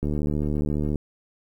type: click train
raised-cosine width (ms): 3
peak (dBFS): -14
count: 70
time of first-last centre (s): 0.03-0.957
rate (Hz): 74.4
effects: 9-bit